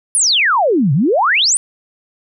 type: exponential two-way sweep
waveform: sine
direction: down then up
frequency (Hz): 10548 to 127.4 to 9640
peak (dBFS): -10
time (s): 0.15-1.57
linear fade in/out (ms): 0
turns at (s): 0.93
effects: none